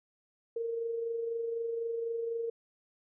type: tone with amplitude modulation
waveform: sine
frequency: 461.6 Hz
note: A#4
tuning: 17 cents flat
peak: -30 dBFS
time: 0.56-2.5 s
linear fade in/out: 5 ms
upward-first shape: sine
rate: 24 Hz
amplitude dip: 40%
effects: none